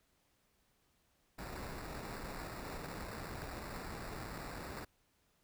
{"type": "noise with sample-and-hold", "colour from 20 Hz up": "pink", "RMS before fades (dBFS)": -45, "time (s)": [1.38, 4.85], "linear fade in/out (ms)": 10, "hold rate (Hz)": 3150, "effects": ["pink hiss -75 dBFS RMS until 5.43 s"]}